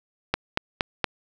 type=click train; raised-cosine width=0.3 ms; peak=-5 dBFS; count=4; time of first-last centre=0.34-1.043 s; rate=4.27 Hz; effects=none